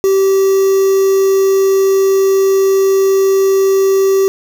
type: tone with quantisation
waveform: triangle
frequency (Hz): 387.3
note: G4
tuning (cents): -21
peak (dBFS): -6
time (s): 0.04-4.28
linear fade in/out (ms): 0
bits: 4
effects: none